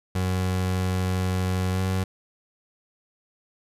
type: tone with pitch glide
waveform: 30% pulse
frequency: 92.5 to 94.01 Hz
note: F#2 to F#2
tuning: 0 to +28 cents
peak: -20 dBFS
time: 0.15-2.04 s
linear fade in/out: 5 ms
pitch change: +28 cents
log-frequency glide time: 1.72-1.8 s
effects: resampled to 32000 Hz